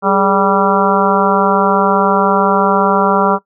harmonic tone with a mistuned harmonic, 195.3 Hz, G3, 6 cents flat, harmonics 1 / 2 / 3 / 4 / 5 / 6 / 7, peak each -17 / -17 / -17 / -17 / -17 / -17 / -17 dBFS, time 0.02-3.39 s, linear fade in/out 50 ms, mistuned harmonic 2, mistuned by +96 cents, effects noise-tail reverb RT60 0.1 s tail -19 dB re dry

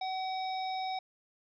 harmonic tone with a mistuned harmonic, 754 Hz, F#5, 32 cents sharp, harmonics 1 / 3 / 5 / 7, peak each -33 / -45 / -44 / -48 dBFS, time 0.01-0.99 s, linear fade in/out 5 ms, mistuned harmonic 3, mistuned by +18 cents, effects none

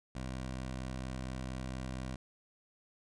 15% pulse tone, 64.3 Hz, C2, 30 cents flat, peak -32 dBFS, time 0.15-2.16 s, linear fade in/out 5 ms, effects resampled to 22050 Hz

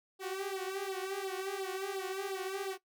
sawtooth tone with flanger, 384.3 Hz, G4, 34 cents flat, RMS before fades -38 dBFS, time 0.19-2.78 s, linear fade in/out 50 ms, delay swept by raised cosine 0.22 to 6.02 ms, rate 2.8 Hz, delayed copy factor +0.9, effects noise-tail reverb RT60 0.1 s tail -17 dB re dry

